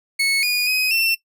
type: tone with pitch steps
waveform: 30% pulse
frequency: 2200 / 2451 / 2518 / 2694 Hz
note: C#7 / D#7 / D#7 / E7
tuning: -14 / -27 / +20 / +37 cents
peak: -14 dBFS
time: 0.19-1.15 s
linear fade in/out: 10 ms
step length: 240 ms
effects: noise-tail reverb RT60 0.1 s tail -18 dB re dry